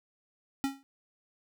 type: tone with exponential decay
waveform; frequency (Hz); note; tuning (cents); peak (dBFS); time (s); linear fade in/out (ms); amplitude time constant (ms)
square; 273.3; C#4; -24; -25; 0.64-0.83; 0; 41
effects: none